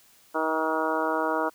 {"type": "harmonic tone with a mistuned harmonic", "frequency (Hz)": 158.7, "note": "D#3", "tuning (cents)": 35, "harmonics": [2, 3, 4, 5, 6, 7, 8, 9], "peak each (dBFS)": [-31, -31, -30, -34, -30, -34, -34, -33], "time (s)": [0.34, 1.5], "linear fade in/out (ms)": 20, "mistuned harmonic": 7, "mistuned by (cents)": 23, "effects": ["white hiss -58 dBFS RMS until 1.54 s"]}